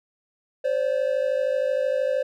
triangle tone pair together, 523 / 576 Hz, C5 / D5, -1 / -34 cents, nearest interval major second, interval 167 cents, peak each -21 / -23 dBFS, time 0.64-2.23 s, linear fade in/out 10 ms, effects none

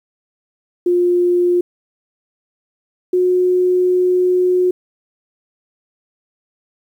sine tone pair in turn, 353.7 / 363.4 Hz, F4 / F#4, +22 / -31 cents, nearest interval unison, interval 47 cents, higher second, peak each -11 dBFS, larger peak neither, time 0.86-1.61 / 3.13-4.71 s, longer second, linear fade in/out 5 ms, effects 8-bit

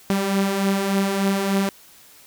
sawtooth beating tone pair, 193.4 / 196.8 Hz, G3 / G3, -23 / +7 cents, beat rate 3.4 Hz, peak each -22 / -16 dBFS, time 0.1-1.69 s, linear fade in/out 0 ms, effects white hiss -49 dBFS RMS until 2.26 s

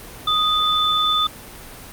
sine tone pair together, 1244.5 / 3520 Hz, D#6 / A7, 0 / 0 cents, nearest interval octave + tritone, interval 1800 cents, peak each -19 / -18 dBFS, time 0.27-1.27 s, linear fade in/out 5 ms, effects pink hiss -38 dBFS RMS until 1.92 s + Opus 32 kbps

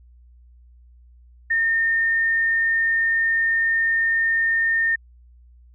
sine tone, 1822 Hz, A#6, 40 cents flat, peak -17 dBFS, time 1.5-4.96 s, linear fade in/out 10 ms, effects added 60 Hz sine -47 dBFS peak until 5.74 s

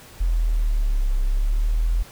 sine exponential two-way sweep, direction down then up, 42.98 to 33 to 42.98 Hz, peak -17 dBFS, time 0.2-2.03 s, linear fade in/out 10 ms, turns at 1.19 s, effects pink hiss -45 dBFS RMS until 2.11 s

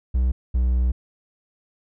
triangle tone pair in turn, 62.7 / 61.91 Hz, B1 / B1, +27 / +5 cents, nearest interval unison, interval 22 cents, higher first, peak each -15 dBFS, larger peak neither, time 0.14-0.32 / 0.54-0.92 s, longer second, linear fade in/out 10 ms, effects none

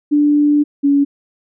sine tone pair in turn, 293.7 / 282.6 Hz, D4 / C#4, 0 / +34 cents, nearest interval minor second, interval 66 cents, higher first, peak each -9 dBFS, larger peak neither, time 0.11-0.64 / 0.83-1.05 s, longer first, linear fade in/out 20 ms, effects none

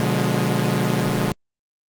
sawtooth chord, B diminished seventh, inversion none, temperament equal with one note detuned, 123.47 / 146.83 / 178.9 / 207.7 Hz, B2 / D3 / F3 / Ab3, 0 / 0 / +42 / 0 cents, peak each -20 dBFS, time 0-1.32 s, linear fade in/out 0 ms, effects Opus 32 kbps

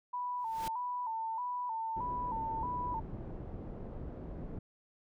sine tone with vibrato, 940 Hz, A#5, 14 cents sharp, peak -34 dBFS, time 0.13-3 s, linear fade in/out 10 ms, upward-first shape square, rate 1.6 Hz, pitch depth 82 cents each way
pink noise with exponential growth, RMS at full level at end -40 dBFS, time 0.37-0.68 s, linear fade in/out 2 ms, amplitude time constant 67 ms
pink low-pass noise, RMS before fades -43 dBFS, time 1.96-4.59 s, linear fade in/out 5 ms, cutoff 490 Hz, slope 12 dB/octave
effects none

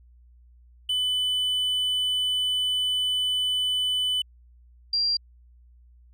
triangle / sine tone pair in turn, 3000 / 4751 Hz, F#7 / D8, +23 / +19 cents, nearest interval minor sixth, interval 796 cents, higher second, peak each -21 dBFS, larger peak neither, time 0.89-4.22 / 4.93-5.17 s, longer first, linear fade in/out 5 ms, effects added 60 Hz sine -51 dBFS peak until 6.13 s

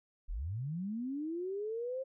sine linear sweep, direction up, 30.24 to 537 Hz, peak -35 dBFS, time 0.28-2.04 s, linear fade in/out 20 ms, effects none

